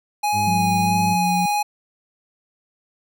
square tone with vibrato, 830.6 Hz, G#5, in tune, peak -19 dBFS, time 0.23-1.63 s, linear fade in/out 10 ms, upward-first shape sine, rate 1.5 Hz, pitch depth 15 cents each way
harmonic tone, 102.1 Hz, G#2, 29 cents flat, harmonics 1 / 2 / 3 / 4, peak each -26 / -29 / -41 / -42 dBFS, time 0.32-1.17 s, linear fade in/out 50 ms
sine tone, 179 Hz, F3, 43 cents sharp, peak -21 dBFS, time 0.47-1.46 s, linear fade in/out 5 ms
effects none

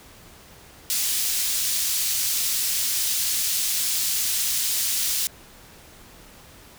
pink high-pass noise, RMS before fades -24 dBFS, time 0.9-5.27 s, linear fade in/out 0 ms, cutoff 4600 Hz, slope 12 dB/octave, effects pink hiss -48 dBFS RMS until 6.78 s

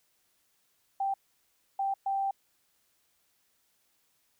sine tone bursts at uneven times, 784 Hz, G5, in tune, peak -27 dBFS, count 3, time 1-1.14 / 1.79-1.94 / 2.06-2.31 s, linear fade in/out 5 ms, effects white hiss -72 dBFS RMS until 4.39 s

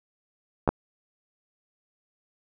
clicks, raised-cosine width 1 ms, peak -7 dBFS, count 2, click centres 0.677 / 0.69 s, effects none

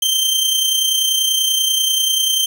sawtooth tone with amplitude modulation, 3136 Hz, G7, in tune, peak -9 dBFS, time 0.02-2.46 s, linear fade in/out 5 ms, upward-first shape sine, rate 30.3 Hz, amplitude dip 45%, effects none

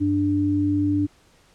sine tone pair together, 98.2 / 294.3 Hz, G2 / D4, +4 / +4 cents, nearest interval octave + perfect fifth, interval 1900 cents, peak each -25 / -19 dBFS, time 0-1.07 s, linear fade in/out 20 ms, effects pink hiss -57 dBFS RMS until 1.54 s + low-pass 9000 Hz 12 dB/octave

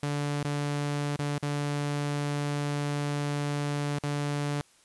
sawtooth tone with dropouts, 145.1 Hz, D3, 21 cents flat, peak -24 dBFS, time 0.03-4.61 s, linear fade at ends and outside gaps 0 ms, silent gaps 0.43-0.448 / 1.162-1.192 / 1.382-1.427 / 3.987-4.037 s, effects white hiss -61 dBFS RMS until 4.84 s + resampled to 24000 Hz

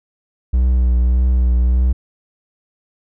triangle tone with vibrato, 61.74 Hz, B1, in tune, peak -9 dBFS, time 0.53-1.93 s, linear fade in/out 10 ms, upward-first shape triangle, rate 1.7 Hz, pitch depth 36 cents each way, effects none

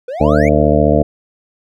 triangle exponential sweep, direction up, 476.8 to 2349 Hz, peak -19 dBFS, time 0.08-0.49 s, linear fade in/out 5 ms
harmonic tone, 74.8 Hz, D2, 32 cents sharp, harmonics 1 / 2 / 3 / 4 / 6 / 7 / 8 / 9, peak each -17 / -17 / -17 / -17 / -17 / -17 / -17 / -17 dBFS, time 0.2-1.03 s, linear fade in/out 10 ms
effects none

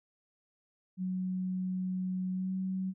sine tone with pitch glide, 185 to 188.23 Hz, F#3 to F#3, 0 to +30 cents, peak -31 dBFS, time 0.97-2.94 s, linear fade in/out 50 ms, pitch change +30 cents, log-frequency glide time 2.32-2.52 s, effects none

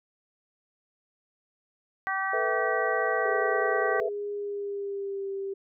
harmonic tone, 385.5 Hz, G4, 29 cents flat, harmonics 2 / 3 / 4 / 5, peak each -32 / -32 / -32 / -32 dBFS, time 2.07-4 s, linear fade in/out 0 ms
sine chord, A suspended second, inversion none, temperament just, 440 / 495 / 660 Hz, A4 / B4 / E5, 0 / +4 / +2 cents, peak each -31 dBFS, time 2.33-4.09 s, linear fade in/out 5 ms
sine tone with pitch glide, 410 to 391.9 Hz, G#4 to G4, -22 to 0 cents, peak -30 dBFS, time 3.25-5.54 s, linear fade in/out 10 ms, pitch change -78 cents, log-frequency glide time 4.32-5.3 s
effects none

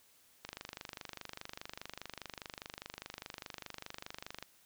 click train, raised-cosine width 0.2 ms, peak -25 dBFS, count 100, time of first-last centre 0.45-4.426 s, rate 24.9 Hz, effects white hiss -66 dBFS RMS until 4.65 s

